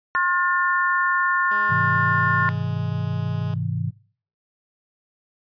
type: harmonic tone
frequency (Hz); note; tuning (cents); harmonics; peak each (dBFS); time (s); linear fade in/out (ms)
356.4; F4; +35; 3 / 4 / 5; -21 / -22 / -23; 0.15-2.49; 0
type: tone with pitch glide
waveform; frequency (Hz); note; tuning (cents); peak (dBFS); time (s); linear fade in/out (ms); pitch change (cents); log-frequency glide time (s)
10% pulse; 207.5 to 208.8; G#3 to G#3; -1 to +10; -28; 1.51-3.54; 2; +11; 1.92-2.94
type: chord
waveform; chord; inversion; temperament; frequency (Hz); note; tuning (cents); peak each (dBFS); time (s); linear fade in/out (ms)
sine; Ab augmented; none; just; 103.83 / 129.78 / 162.23; Ab2 / C3 / E3; 0 / -14 / -27; -27 / -27 / -27; 1.69-3.91; 20
effects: noise-tail reverb RT60 0.5 s tail -22 dB re dry + resampled to 11025 Hz